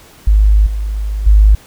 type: tone with level steps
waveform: sine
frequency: 51.91 Hz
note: G#1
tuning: in tune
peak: -5 / -15 / -3 dBFS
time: 0.27-1.55 s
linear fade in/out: 5 ms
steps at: 0.66 / 1.26 s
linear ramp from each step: 10 ms
effects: pink hiss -42 dBFS RMS until 1.66 s